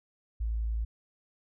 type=tone; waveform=sine; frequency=55.5 Hz; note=A1; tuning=16 cents sharp; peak=-28 dBFS; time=0.4-0.85 s; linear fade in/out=10 ms; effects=none